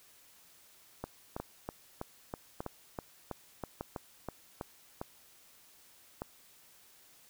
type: two click trains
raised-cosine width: 1 ms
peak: -23 / -23 dBFS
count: 5 / 12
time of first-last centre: 1.4-6.219 / 1.04-4.611 s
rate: 0.83 / 3.08 Hz
effects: white hiss -61 dBFS RMS until 7.29 s